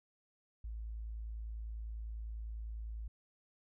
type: tone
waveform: sine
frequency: 55 Hz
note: A1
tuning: in tune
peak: -40 dBFS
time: 0.64-3.08 s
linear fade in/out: 5 ms
effects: none